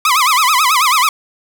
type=tone with vibrato; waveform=sawtooth; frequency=1130 Hz; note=C#6; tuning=33 cents sharp; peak=-6 dBFS; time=0.05-1.09 s; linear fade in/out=2 ms; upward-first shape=sine; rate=9.2 Hz; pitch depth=240 cents each way; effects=8-bit